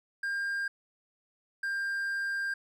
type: tone pair in turn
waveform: triangle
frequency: 1603 / 1594.4 Hz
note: G6 / G6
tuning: +38 / +29 cents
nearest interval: unison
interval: 9 cents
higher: first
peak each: -28 dBFS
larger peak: neither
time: 0.23-0.68 / 1.63-2.54 s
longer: second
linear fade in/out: 5 ms
effects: none